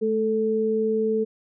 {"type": "tone pair together", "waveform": "sine", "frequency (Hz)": [216.5, 440], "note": ["A3", "A4"], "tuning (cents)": [-28, 0], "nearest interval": "octave", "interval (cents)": 1228, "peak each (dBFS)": [-26, -21], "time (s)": [0.01, 1.25], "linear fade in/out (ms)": 20, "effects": []}